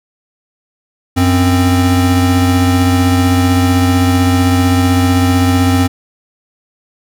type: tone pair together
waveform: square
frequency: 92.7 / 262.4 Hz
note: F#2 / C4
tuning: +4 / +5 cents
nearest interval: octave + tritone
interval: 1801 cents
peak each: -12 dBFS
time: 1.16-5.88 s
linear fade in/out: 20 ms
effects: none